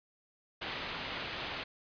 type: low-pass noise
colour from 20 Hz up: white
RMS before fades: -40 dBFS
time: 0.61-1.64 s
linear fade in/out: 10 ms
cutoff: 3700 Hz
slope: 24 dB/octave
effects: resampled to 11025 Hz